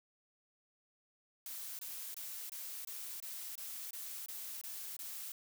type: noise bursts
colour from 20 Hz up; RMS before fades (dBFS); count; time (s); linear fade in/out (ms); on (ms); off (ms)
blue; -45; 11; 1.46-5.32; 2; 330; 23
effects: none